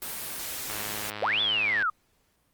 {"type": "noise", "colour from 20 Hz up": "white", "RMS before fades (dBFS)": -35, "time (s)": [0.02, 1.1], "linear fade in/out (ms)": 0}
{"type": "click train", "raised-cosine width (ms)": 0.3, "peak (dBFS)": -19, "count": 119, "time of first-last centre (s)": [0.7, 1.824], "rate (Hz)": 105}
{"type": "linear two-way sweep", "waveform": "sine", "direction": "up then down", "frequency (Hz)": [390, 3527, 1194], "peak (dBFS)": -23, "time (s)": [1.22, 1.9], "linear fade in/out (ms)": 5, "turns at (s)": 1.41}
{"effects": ["pink hiss -69 dBFS RMS until 2.53 s", "Opus 32 kbps"]}